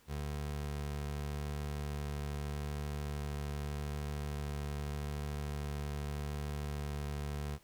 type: tone with vibrato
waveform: 25% pulse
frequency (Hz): 73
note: D2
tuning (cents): -10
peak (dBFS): -33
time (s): 0.07-7.59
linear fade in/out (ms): 50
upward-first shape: sine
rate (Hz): 0.82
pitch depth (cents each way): 9
effects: pink hiss -65 dBFS RMS until 7.63 s